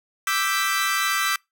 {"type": "chord", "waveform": "sawtooth", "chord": "E minor seventh", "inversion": "third", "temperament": "equal", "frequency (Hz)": [1174.7, 1318.5, 1568, 1975.5], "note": ["D6", "E6", "G6", "B6"], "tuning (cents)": [0, 0, 0, 0], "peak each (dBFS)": -23, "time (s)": [0.27, 1.36], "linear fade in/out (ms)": 2, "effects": ["noise-tail reverb RT60 0.2 s tail -26 dB re dry"]}